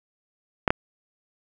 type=clicks; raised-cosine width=0.5 ms; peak=-3 dBFS; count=2; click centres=0.678 / 0.705 s; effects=none